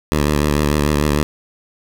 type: tone with vibrato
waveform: 10% pulse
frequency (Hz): 74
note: D2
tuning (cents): +14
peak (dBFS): -6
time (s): 0.12-1.23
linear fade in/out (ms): 0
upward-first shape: sine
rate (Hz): 6.7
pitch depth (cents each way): 47
effects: none